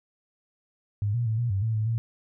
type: tone with pitch steps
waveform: sine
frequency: 102.9 / 119.5 / 110.4 / 119.6 / 97.2 / 112 / 108.4 / 114.7 Hz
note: G#2 / A#2 / A2 / A#2 / G2 / A2 / A2 / A#2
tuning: -16 / +43 / +6 / +45 / -14 / +31 / -25 / -28 cents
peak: -23 dBFS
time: 1.02-1.98 s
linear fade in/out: 0 ms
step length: 120 ms
effects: none